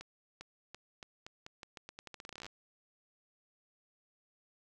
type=accelerating click train; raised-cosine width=0.2 ms; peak=-29 dBFS; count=24; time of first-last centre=0.01-2.465 s; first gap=400 ms; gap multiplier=0.84; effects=none